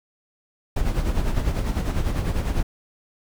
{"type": "noise with tremolo", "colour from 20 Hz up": "brown", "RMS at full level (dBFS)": -20, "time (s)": [0.76, 2.63], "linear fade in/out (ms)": 5, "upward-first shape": "sine", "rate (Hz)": 10, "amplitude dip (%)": 60, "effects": []}